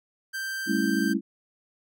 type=tone; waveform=45% pulse; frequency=1568 Hz; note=G6; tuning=in tune; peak=-30 dBFS; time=0.33-1.14 s; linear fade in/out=20 ms
type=chord; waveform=sine; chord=A dominant seventh; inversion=third; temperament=just; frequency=198 / 220 / 275 / 330 Hz; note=G3 / A3 / C#4 / E4; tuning=+18 / 0 / -14 / +2 cents; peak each=-28 dBFS; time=0.66-1.21 s; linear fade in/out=50 ms
effects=none